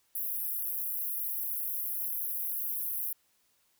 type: high-pass noise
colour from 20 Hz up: pink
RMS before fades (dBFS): -34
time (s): 0.15-3.13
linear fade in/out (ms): 5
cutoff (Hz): 11000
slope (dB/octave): 96
effects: white hiss -71 dBFS RMS until 3.79 s